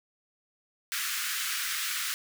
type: high-pass noise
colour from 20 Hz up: pink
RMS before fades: -32 dBFS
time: 0.92-2.14 s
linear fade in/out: 0 ms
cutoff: 1300 Hz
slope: 48 dB/octave
effects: none